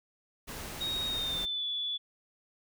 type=noise; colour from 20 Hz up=pink; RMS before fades=-41 dBFS; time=0.47-1.46 s; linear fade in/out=20 ms
type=tone with pitch glide; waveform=sine; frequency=3756 to 3444 Hz; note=A#7 to A7; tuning=+12 to -38 cents; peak=-31 dBFS; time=0.8-1.98 s; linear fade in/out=20 ms; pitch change=-150 cents; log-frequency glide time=1.06-1.65 s
effects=none